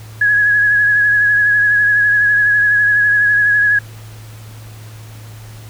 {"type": "tone with vibrato", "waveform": "sine", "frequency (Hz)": 1674, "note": "G#6", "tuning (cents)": 13, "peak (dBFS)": -9, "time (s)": [0.21, 3.79], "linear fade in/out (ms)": 5, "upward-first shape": "triangle", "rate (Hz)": 12, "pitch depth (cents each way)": 34, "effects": ["added 109 Hz sine -32 dBFS peak until 5.69 s", "pink hiss -41 dBFS RMS until 5.69 s"]}